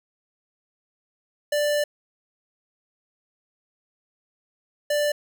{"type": "tone pair in turn", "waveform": "square", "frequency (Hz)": [589, 589], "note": ["D5", "D5"], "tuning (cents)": [5, 5], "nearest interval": "unison", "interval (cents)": 0, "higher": "neither", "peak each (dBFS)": -21, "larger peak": "neither", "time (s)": [[1.52, 1.84], [4.9, 5.12]], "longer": "first", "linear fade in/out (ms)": 5, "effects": []}